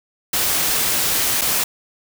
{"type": "noise with dropouts", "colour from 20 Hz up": "white", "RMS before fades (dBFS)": -19, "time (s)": [0.33, 1.64], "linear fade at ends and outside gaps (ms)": 5, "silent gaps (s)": [1.412, 1.416], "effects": []}